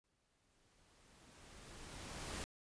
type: noise with exponential growth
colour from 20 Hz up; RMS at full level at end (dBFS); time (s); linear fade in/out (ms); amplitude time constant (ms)
pink; -43; 0.04-2.44; 0; 520
effects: resampled to 22050 Hz